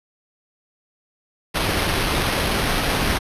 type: noise with sample-and-hold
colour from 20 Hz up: pink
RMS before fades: -21 dBFS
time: 1.54-3.19 s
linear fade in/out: 20 ms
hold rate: 7350 Hz
effects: resampled to 32000 Hz